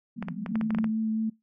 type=band-pass noise; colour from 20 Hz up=pink; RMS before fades=-36 dBFS; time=0.16-0.9 s; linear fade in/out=10 ms; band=160 to 240 Hz; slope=96 dB/octave
type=clicks; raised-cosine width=0.5 ms; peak=-20 dBFS; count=9; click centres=0.226 / 0.285 / 0.462 / 0.556 / 0.612 / 0.706 / 0.748 / 0.786 / 0.843 s
type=tone with vibrato; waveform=sine; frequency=220 Hz; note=A3; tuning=in tune; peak=-25 dBFS; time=0.51-1.3 s; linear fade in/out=10 ms; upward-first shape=triangle; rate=4.6 Hz; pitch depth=15 cents each way
effects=noise-tail reverb RT60 0.2 s tail -23 dB re dry